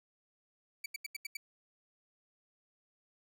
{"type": "tone bursts", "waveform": "sawtooth", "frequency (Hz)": 2301, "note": "D7", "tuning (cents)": -36, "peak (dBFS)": -34, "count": 6, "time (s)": [0.84, 1.37], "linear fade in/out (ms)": 5, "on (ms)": 20, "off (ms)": 82, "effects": []}